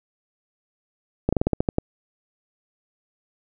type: slowing click train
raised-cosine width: 2 ms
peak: -6 dBFS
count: 9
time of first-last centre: 1.29-1.784 s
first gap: 36 ms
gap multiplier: 1.15
effects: none